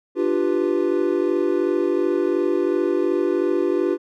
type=chord; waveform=triangle; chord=G dominant seventh; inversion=second; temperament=equal with one note detuned; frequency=296 / 349.2 / 392 / 493.9 Hz; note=D4 / F4 / G4 / B4; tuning=+14 / 0 / 0 / 0 cents; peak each=-23 / -19 / -21 / -25 dBFS; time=0.15-3.98 s; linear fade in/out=50 ms; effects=none